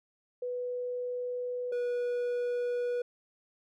sine / triangle tone pair in turn, 493.9 / 486.8 Hz, B4 / B4, 0 / -25 cents, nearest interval unison, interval 25 cents, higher first, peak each -32 / -27 dBFS, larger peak second, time 0.42-1.72 / 1.72-3.02 s, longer neither, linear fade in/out 5 ms, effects none

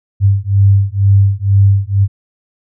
sine beating tone pair, 98 / 100.1 Hz, G2 / G2, 0 / +37 cents, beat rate 2.1 Hz, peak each -10 dBFS, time 0.2-2.08 s, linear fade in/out 50 ms, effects none

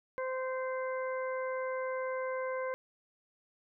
harmonic tone, 518 Hz, C5, 17 cents flat, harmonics 1 / 2 / 3 / 4, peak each -34 / -40 / -44 / -46 dBFS, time 0.18-2.74 s, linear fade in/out 0 ms, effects none

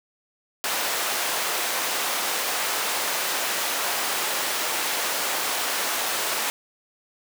pink high-pass noise, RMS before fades -26 dBFS, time 0.64-6.5 s, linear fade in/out 0 ms, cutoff 630 Hz, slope 12 dB/octave, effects none

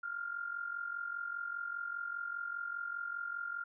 sine tone with amplitude modulation, 1400 Hz, F6, 4 cents sharp, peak -34 dBFS, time 0.03-3.64 s, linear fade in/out 10 ms, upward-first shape sine, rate 45 Hz, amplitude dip 70%, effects none

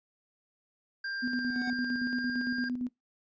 square tone with pitch glide, 1590 to 1604.8 Hz, G6 to G6, +24 to +40 cents, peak -34 dBFS, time 1.04-2.69 s, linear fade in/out 5 ms, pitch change +16 cents, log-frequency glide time 1.5-2.33 s
sine tone with tremolo, 248.3 Hz, B3, 9 cents sharp, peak -29 dBFS, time 1.22-2.89 s, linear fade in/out 20 ms, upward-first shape square, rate 8.8 Hz, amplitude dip 50%
square tone with exponential growth, 741 Hz, F#5, 2 cents sharp, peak -37 dBFS, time 1.37-1.7 s, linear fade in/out 1 ms, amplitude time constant 70 ms
effects noise-tail reverb RT60 0.2 s tail -24 dB re dry + resampled to 16000 Hz

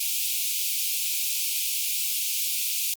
white high-pass noise, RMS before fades -27 dBFS, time 0-2.94 s, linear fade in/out 5 ms, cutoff 2300 Hz, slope 96 dB/octave, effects Opus 48 kbps

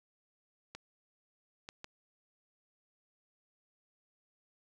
clicks, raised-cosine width 0.2 ms, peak -27 dBFS, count 3, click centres 0.75 / 1.689 / 1.844 s, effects none

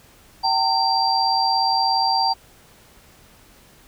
sine tone cluster, 771 / 908 / 4708 Hz, G5 / A#5 / D8, -29 / -46 / +3 cents, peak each -21 dBFS, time 0.43-2.34 s, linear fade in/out 20 ms, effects pink hiss -51 dBFS RMS until 3.87 s

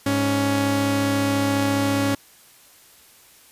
sawtooth tone pair together, 104.43 / 278.8 Hz, G#2 / C#4, +10 / +10 cents, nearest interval octave + perfect fourth, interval 1700 cents, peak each -21 / -16 dBFS, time 0.06-2.15 s, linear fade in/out 5 ms, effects white hiss -51 dBFS RMS until 3.51 s + resampled to 32000 Hz

